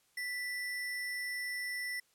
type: tone with sample-and-hold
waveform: sine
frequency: 1975.5 Hz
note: B6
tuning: in tune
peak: -35 dBFS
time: 0.17-2 s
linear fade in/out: 5 ms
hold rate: 7350 Hz
effects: white hiss -71 dBFS RMS until 2.14 s + low-pass 12000 Hz 12 dB/octave